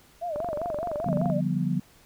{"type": "tone with vibrato", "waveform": "sine", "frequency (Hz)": 643, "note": "E5", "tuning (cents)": -43, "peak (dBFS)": -28, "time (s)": [0.21, 1.41], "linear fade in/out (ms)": 20, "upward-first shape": "sine", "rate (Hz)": 5, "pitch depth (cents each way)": 170}
{"type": "click train", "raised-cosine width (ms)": 1, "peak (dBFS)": -20, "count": 23, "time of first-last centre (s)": [0.36, 1.3], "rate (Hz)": 23.4}
{"type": "chord", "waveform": "sine", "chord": "G dominant seventh", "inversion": "second", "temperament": "just", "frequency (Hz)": [147, 176.4, 196, 245], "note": ["D3", "F3", "G3", "B3"], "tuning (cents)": [2, 18, 0, -14], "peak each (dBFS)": [-29, -27, -31, -31], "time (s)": [1.06, 1.8], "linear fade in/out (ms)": 5}
{"effects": ["pink hiss -57 dBFS RMS until 2.05 s"]}